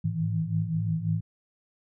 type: tone cluster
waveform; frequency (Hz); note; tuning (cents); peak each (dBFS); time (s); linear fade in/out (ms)
sine; 104.7 / 108.4 / 158 / 163.6; G#2 / A2 / D#3 / E3; +15 / -25 / +27 / -13; -34 / -31 / -32 / -28; 0.04-1.21; 10
effects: none